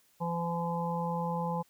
harmonic tone, 170 Hz, F3, 46 cents flat, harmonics 1 / 3 / 5 / 6, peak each -33 / -37 / -35 / -39 dBFS, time 0.2-1.63 s, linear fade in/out 20 ms, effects white hiss -67 dBFS RMS until 1.69 s

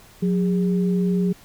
sine tone pair together, 181.3 / 407 Hz, F#3 / G#4, -35 / -35 cents, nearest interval octave + major second, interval 1400 cents, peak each -18 / -26 dBFS, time 0.22-1.33 s, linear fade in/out 10 ms, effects pink hiss -49 dBFS RMS until 1.44 s

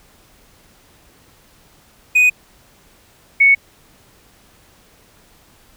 triangle / sine tone pair in turn, 2489 / 2217 Hz, D#7 / C#7, 0 / 0 cents, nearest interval major second, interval 200 cents, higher first, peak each -7 dBFS, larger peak neither, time 2.15-2.3 / 3.4-3.55 s, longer neither, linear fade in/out 10 ms, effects pink hiss -51 dBFS RMS until 5.76 s

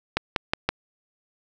clicks, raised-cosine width 0.3 ms, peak -5 dBFS, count 4, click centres 0.17 / 0.362 / 0.535 / 0.69 s, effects none

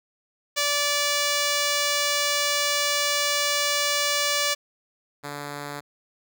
5% pulse tone pair in turn, 580 / 144.63 Hz, D5 / D3, -22 / -26 cents, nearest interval 2 octaves, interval 2404 cents, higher first, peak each -10 / -21 dBFS, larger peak first, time 0.56-4.55 / 5.23-5.81 s, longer first, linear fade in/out 20 ms, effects none

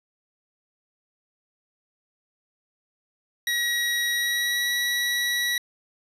25% pulse tone with pitch glide, 1910 to 1933.3 Hz, A#6 to B6, +42 to -37 cents, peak -19 dBFS, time 3.47-5.58 s, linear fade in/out 2 ms, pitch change +21 cents, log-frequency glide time 4.12-4.71 s, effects resampled to 32000 Hz + 8-bit

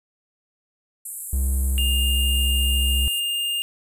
white band-pass noise, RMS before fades -34 dBFS, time 1.05-3.2 s, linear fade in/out 5 ms, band 7600 to 13000 Hz, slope 96 dB/octave
triangle tone with pitch glide, 66 to 66.96 Hz, C2 to C2, +16 to +41 cents, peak -17 dBFS, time 1.33-3.08 s, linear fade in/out 0 ms, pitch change +25 cents, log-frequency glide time 1.5-2.41 s
square tone, 2817 Hz, F7, 14 cents sharp, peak -23 dBFS, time 1.78-3.62 s, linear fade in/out 0 ms
effects none

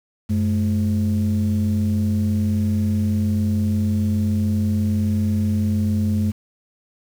sine tone pair together, 95 / 213.8 Hz, F#2 / A3, +46 / -49 cents, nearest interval octave + major second, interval 1405 cents, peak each -18 dBFS, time 0.29-6.32 s, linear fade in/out 20 ms, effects tanh soft clip ceiling -13 dBFS + 7-bit

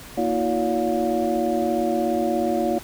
sine tone cluster, 234.6 / 322 / 358.9 / 570 / 712 Hz, A#3 / E4 / F4 / C#5 / F5, +11 / -41 / +47 / +48 / +33 cents, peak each -26 dBFS, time 0.17-2.79 s, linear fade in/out 10 ms, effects pink hiss -41 dBFS RMS until 2.83 s

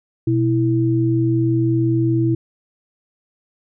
sine tone pair together, 123.1 / 328.6 Hz, B2 / E4, -5 / -5 cents, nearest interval octave + perfect fourth, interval 1700 cents, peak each -17 dBFS, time 0.27-2.35 s, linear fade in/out 5 ms, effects none

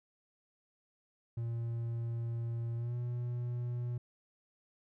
triangle tone with pitch glide, 116.54 to 121.35 Hz, A#2 to B2, 0 to -30 cents, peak -32 dBFS, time 1.37-3.98 s, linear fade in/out 5 ms, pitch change +70 cents, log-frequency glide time 2.76-2.95 s, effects none

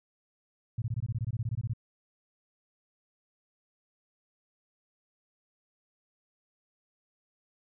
sine tone bursts, 114.5 Hz, A#2, 31 cents flat, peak -28 dBFS, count 16, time 0.78-1.735 s, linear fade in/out 5 ms, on 40 ms, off 21 ms, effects none

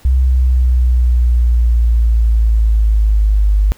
sine linear sweep, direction down, 64.9 to 50.2 Hz, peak -8 dBFS, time 0.05-3.72 s, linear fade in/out 0 ms, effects pink hiss -46 dBFS RMS until 3.77 s

